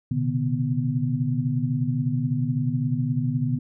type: tone cluster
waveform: sine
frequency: 121.8 / 133.5 / 149.8 / 246.1 Hz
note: B2 / C3 / D3 / B3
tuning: -24 / +35 / +35 / -6 cents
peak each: -27 dBFS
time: 0.11-3.59 s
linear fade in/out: 5 ms
effects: none